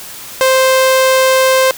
sawtooth tone, 523.3 Hz, C5, in tune, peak -4 dBFS, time 0.41-1.71 s, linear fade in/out 0 ms, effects white hiss -30 dBFS RMS until 1.77 s

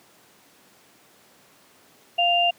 sine tone pair together, 698.5 / 2794 Hz, F5 / F7, 0 / 0 cents, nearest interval 2 octaves, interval 2400 cents, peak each -20 dBFS, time 2.18-2.51 s, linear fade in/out 10 ms, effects pink hiss -55 dBFS RMS until 2.58 s + high-pass 200 Hz 12 dB/octave

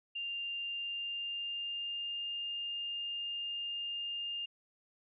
sine tone with pitch glide, 2794 to 2813 Hz, F7 to F7, 0 to +12 cents, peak -36 dBFS, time 0.15-4.46 s, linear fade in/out 10 ms, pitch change +12 cents, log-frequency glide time 0.6-2.31 s, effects none

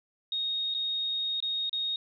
sine tone with dropouts, 3729 Hz, A#7, in tune, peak -28 dBFS, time 0.32-1.96 s, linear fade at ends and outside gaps 2 ms, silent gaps 0.741-0.747 / 1.403-1.425 / 1.695-1.729 s, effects none

